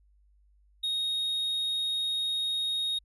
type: tone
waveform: triangle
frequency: 3736 Hz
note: A#7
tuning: 3 cents sharp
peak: -26 dBFS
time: 0.83-2.99 s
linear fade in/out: 10 ms
effects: added 50 Hz sine -60 dBFS peak until 3.04 s + resampled to 32000 Hz